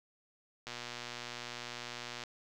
click train, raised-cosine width 0.2 ms, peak -24 dBFS, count 189, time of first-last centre 0.67-2.237 s, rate 120 Hz, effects none

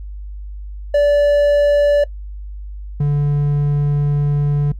triangle tone pair in turn, 580 / 145 Hz, D5 / D3, -22 / -22 cents, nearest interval 2 octaves, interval 2400 cents, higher first, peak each -8 / -11 dBFS, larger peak first, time 0.94-2.04 / 3-4.72 s, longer second, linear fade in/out 5 ms, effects noise-tail reverb RT60 0.1 s tail -21 dB re dry + added 50 Hz sine -27 dBFS peak until 4.79 s

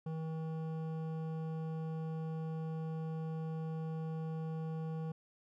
sine tone with hard clipping, 160 Hz, D#3, 49 cents sharp, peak -39 dBFS, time 0.06-5.12 s, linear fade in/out 5 ms, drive 12 dB, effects none

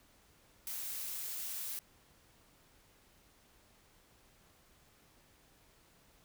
blue noise, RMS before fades -41 dBFS, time 0.67-1.79 s, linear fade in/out 0 ms, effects pink hiss -66 dBFS RMS until 6.24 s

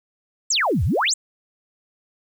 sine exponential two-way sweep, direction down then up, 8372 to 70.5 to 8372 Hz, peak -17 dBFS, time 0.5-1.14 s, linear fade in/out 5 ms, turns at 0.84 s, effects 8-bit

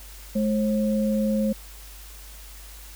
sine tone pair together, 212.8 / 536.2 Hz, G#3 / C5, +42 / +42 cents, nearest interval octave + major third, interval 1600 cents, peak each -21 / -27 dBFS, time 0.35-1.53 s, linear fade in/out 10 ms, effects added 50 Hz sine -42 dBFS peak until 2.95 s + white hiss -46 dBFS RMS until 2.95 s

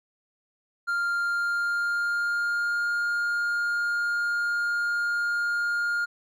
triangle tone with pitch glide, 1396.9 to 1413.9 Hz, F6 to F6, 0 to +21 cents, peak -22 dBFS, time 0.87-6.06 s, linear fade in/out 20 ms, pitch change +21 cents, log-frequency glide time 1.13-2.89 s, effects none

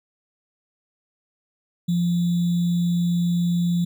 sine tone with sample-and-hold, 173.6 Hz, F3, 10 cents flat, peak -18 dBFS, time 1.88-3.85 s, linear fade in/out 10 ms, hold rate 3675 Hz, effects none

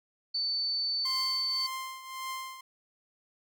sine tone, 4520 Hz, C#8, 33 cents sharp, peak -28 dBFS, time 0.34-1.67 s, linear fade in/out 10 ms
sawtooth tone with tremolo, 1049 Hz, C6, 4 cents sharp, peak -30 dBFS, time 1.05-2.61 s, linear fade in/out 5 ms, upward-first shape triangle, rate 1.8 Hz, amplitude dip 75%
effects none

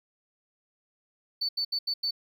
triangle tone bursts at uneven times, 4510 Hz, C#8, 29 cents sharp, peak -23 dBFS, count 5, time 1.41-1.49 / 1.57-1.65 / 1.72-1.79 / 1.87-1.94 / 2.03-2.11 s, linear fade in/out 10 ms, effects tanh soft clip ceiling -24 dBFS

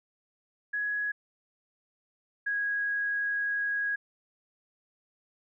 sine tone pair in turn, 1674 / 1651.9 Hz, G#6 / G#6, +13 / -10 cents, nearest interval unison, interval 23 cents, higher first, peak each -28 / -27 dBFS, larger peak second, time 0.73-1.12 / 2.46-3.96 s, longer second, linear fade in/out 10 ms, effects none

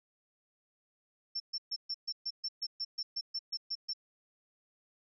sine tone bursts, 5390 Hz, E8, 38 cents sharp, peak -33 dBFS, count 15, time 1.35-3.935 s, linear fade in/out 10 ms, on 51 ms, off 130 ms, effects none

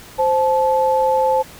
sine tone pair together, 522.9 / 868 Hz, C5 / A5, -1 / -24 cents, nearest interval major sixth, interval 877 cents, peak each -16 dBFS, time 0.18-1.43 s, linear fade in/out 20 ms, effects pink hiss -40 dBFS RMS until 1.59 s

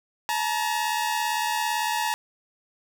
sawtooth tone pair together, 863.2 / 941 Hz, A5 / A#5, -33 / +16 cents, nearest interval minor second, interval 149 cents, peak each -23 dBFS, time 0.29-2.14 s, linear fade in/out 0 ms, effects none

